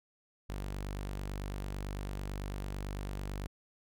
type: tone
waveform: sawtooth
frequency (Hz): 49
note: G1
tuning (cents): 0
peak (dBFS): -33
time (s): 0.49-3.47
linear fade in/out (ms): 10
effects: none